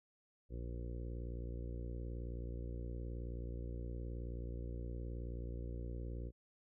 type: harmonic tone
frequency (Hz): 59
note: A#1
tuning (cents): +22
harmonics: 1 / 2 / 3 / 4 / 5 / 6 / 7 / 8 / 9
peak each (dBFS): -42 / -48 / -57 / -56 / -56 / -55 / -60 / -57 / -60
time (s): 0.49-6.32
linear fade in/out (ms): 50
effects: none